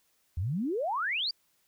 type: exponential sweep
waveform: sine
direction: up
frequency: 77.4 to 4893 Hz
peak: -28 dBFS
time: 0.37-1.31 s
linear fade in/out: 5 ms
effects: white hiss -71 dBFS RMS until 1.67 s